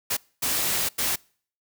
white noise bursts at uneven times, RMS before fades -25 dBFS, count 3, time 0.1-0.17 / 0.42-0.89 / 0.98-1.16 s, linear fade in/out 10 ms, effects noise-tail reverb RT60 0.5 s tail -26 dB re dry

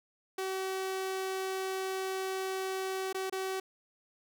sawtooth tone with dropouts, 380.2 Hz, F#4, 47 cents sharp, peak -29 dBFS, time 0.38-3.6 s, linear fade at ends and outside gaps 5 ms, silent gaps 3.128-3.145 / 3.298-3.324 s, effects none

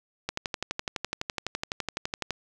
click train, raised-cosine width 0.2 ms, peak -12 dBFS, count 25, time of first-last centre 0.29-2.307 s, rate 11.9 Hz, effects none

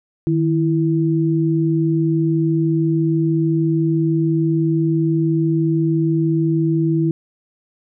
sine tone pair together, 155.6 / 329.5 Hz, D#3 / E4, 0 / -1 cents, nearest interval octave + minor second, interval 1299 cents, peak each -17 dBFS, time 0.27-7.11 s, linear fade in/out 0 ms, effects none

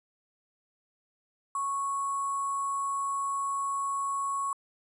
sine tone with sample-and-hold, 1106 Hz, C#6, 4 cents flat, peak -28 dBFS, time 1.55-4.53 s, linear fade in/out 2 ms, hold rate 8820 Hz, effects resampled to 24000 Hz

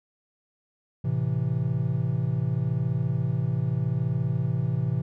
triangle chord, A minor, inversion none, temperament equal, 110 / 130.81 / 164.81 Hz, A2 / C3 / E3, 0 / 0 / 0 cents, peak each -27 / -24 / -27 dBFS, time 1.04-5.02 s, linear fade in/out 10 ms, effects none

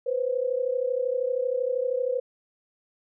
sine tone pair together, 493.9 / 526.7 Hz, B4 / C5, 0 / +11 cents, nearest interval minor second, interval 111 cents, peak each -26 / -27 dBFS, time 0.06-2.2 s, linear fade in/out 10 ms, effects none

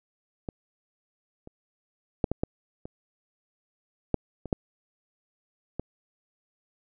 clicks, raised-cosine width 2 ms, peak -20 / -30 / -9 / -13 / -12 / -25 / -9 / -23 / -10 / -17 dBFS, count 10, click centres 0.488 / 1.474 / 2.242 / 2.316 / 2.435 / 2.855 / 4.143 / 4.457 / 4.528 / 5.796 s, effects none

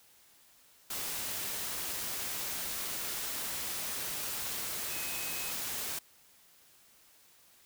sine tone in noise, 2542 Hz, D#7, 36 cents sharp, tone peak -44 dBFS, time 4.9-5.51 s, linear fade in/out 5 ms, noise white, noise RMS -37 dBFS, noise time 0.9-5.99 s, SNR -10 dB, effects white hiss -62 dBFS RMS until 7.65 s

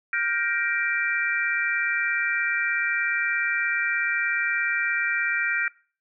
sine chord, G minor seventh, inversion third, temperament just, 1411.2 / 1568 / 1881.6 / 2352 Hz, F6 / G6 / Bb6 / D7, +18 / 0 / +16 / +2 cents, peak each -28 dBFS, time 0.13-5.68 s, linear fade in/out 2 ms, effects noise-tail reverb RT60 0.4 s tail -22 dB re dry

